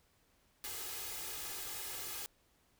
white noise with comb filter, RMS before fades -43 dBFS, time 0.64-2.26 s, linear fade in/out 0 ms, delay 2.4 ms, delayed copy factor +0.7, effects pink hiss -72 dBFS RMS until 2.79 s

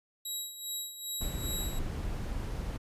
10% pulse tone with tremolo, 3860 Hz, B7, 40 cents flat, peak -25 dBFS, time 0.25-1.79 s, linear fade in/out 5 ms, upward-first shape sine, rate 2.5 Hz, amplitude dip 70%
brown noise, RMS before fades -35 dBFS, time 1.2-2.78 s, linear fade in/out 20 ms
effects resampled to 32000 Hz

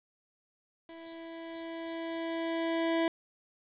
25% pulse tone with level ramp, 330 Hz, E4, 2 cents sharp, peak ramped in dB -42 to -22 dBFS, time 0.89-3.08 s, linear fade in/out 2 ms, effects resampled to 8000 Hz + 10-bit

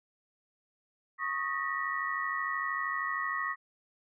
sine tone cluster, 1106 / 1245 / 1833 / 1926 Hz, C#6 / D#6 / A#6 / B6, -4 / +1 / -30 / -44 cents, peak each -35 / -37 / -38 / -35 dBFS, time 1.18-3.56 s, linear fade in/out 50 ms, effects none

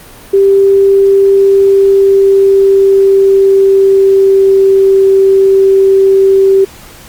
sine tone with pitch glide, 393 to 387.8 Hz, G4 to G4, +4 to -19 cents, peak -3 dBFS, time 0.33-6.65 s, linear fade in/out 10 ms, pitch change -23 cents, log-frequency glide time 1.37-5.08 s, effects pink hiss -34 dBFS RMS until 7.08 s + Opus 32 kbps

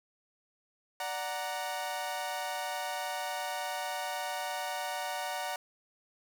sawtooth chord, D augmented, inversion none, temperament equal, 587.3 / 740 / 932.3 Hz, D5 / F#5 / A#5, 0 / 0 / 0 cents, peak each -37 / -33 / -35 dBFS, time 1-5.56 s, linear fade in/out 2 ms, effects none

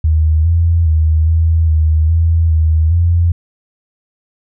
sine tone with pitch steps, 78.5 / 83.9 / 79 / 81.4 / 78.6 / 82.4 / 79.5 / 85.5 Hz, D#2 / E2 / D#2 / E2 / D#2 / E2 / D#2 / F2, +16 / +31 / +27 / -21 / +18 / 0 / +38 / -36 cents, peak -8 dBFS, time 0.04-3.32 s, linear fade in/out 5 ms, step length 410 ms, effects none

